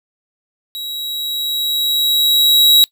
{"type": "tone with level ramp", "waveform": "45% pulse", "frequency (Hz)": 3862, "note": "B7", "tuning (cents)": -39, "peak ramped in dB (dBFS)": [-24, -6], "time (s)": [0.75, 2.84], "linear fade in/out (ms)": 0, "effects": ["noise-tail reverb RT60 0.1 s tail -22 dB re dry"]}